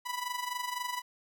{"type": "tone with amplitude modulation", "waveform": "sawtooth", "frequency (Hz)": 987.8, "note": "B5", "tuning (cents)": 0, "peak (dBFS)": -27, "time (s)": [0.05, 1.02], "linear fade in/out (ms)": 20, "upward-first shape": "sine", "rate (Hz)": 23.9, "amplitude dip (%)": 70, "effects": []}